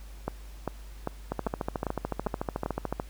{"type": "two click trains", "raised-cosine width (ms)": 1, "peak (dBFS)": [-15, -15], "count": [7, 24], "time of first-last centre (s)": [[0.28, 2.661], [1.32, 2.999]], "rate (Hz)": [2.52, 13.7], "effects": ["added 50 Hz sine -42 dBFS peak until 3.09 s", "pink hiss -55 dBFS RMS until 3.09 s"]}